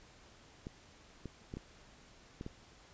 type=clicks; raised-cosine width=3 ms; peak=-29 dBFS; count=6; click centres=0.669 / 1.257 / 1.539 / 1.57 / 2.411 / 2.464 s; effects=pink hiss -60 dBFS RMS until 2.93 s + resampled to 16000 Hz